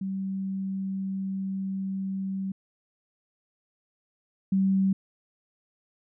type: tone pair in turn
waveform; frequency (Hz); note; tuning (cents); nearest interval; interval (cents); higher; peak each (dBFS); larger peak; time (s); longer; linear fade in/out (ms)
sine; 192.5 / 192.5; G3 / G3; -31 / -31; unison; 0; neither; -28 / -20; second; 0.01-2.52 / 4.52-4.93; first; 5
effects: none